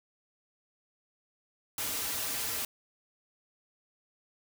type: noise with comb filter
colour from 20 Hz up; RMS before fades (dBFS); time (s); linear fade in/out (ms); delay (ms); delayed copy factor
white; -34; 1.78-2.65; 2; 5.5; -0.8
effects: none